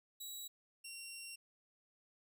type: tone pair in turn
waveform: 15% pulse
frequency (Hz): 3885 / 2747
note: B7 / F7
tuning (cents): -29 / -29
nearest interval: tritone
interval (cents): 600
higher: first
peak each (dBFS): -38 / -40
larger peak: first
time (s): 0.2-0.48 / 0.84-1.36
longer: second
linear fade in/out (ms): 10
effects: none